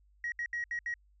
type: tone bursts at uneven times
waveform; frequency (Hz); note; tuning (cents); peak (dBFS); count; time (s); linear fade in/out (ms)
sine; 1900; A#6; +33; -31; 5; 0.24-0.32 / 0.39-0.46 / 0.53-0.64 / 0.71-0.79 / 0.86-0.94; 2
effects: tanh soft clip ceiling -29 dBFS + added 50 Hz sine -62 dBFS peak until 1.2 s